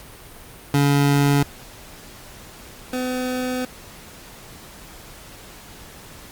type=tone pair in turn; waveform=25% pulse; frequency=142.1 / 253.2 Hz; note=C#3 / B3; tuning=+43 / +43 cents; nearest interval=minor seventh; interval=1000 cents; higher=second; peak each=-11 / -19 dBFS; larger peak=first; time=0.74-1.43 / 2.93-3.65 s; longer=second; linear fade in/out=2 ms; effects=pink hiss -42 dBFS RMS until 6.31 s + Opus 48 kbps